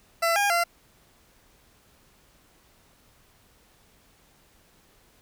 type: tone with pitch steps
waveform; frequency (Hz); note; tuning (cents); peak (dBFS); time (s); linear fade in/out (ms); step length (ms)
20% pulse; 671 / 811 / 687; E5 / G#5 / F5; +31 / -41 / -29; -16; 0.22-0.64; 10; 140
effects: pink hiss -60 dBFS RMS until 5.21 s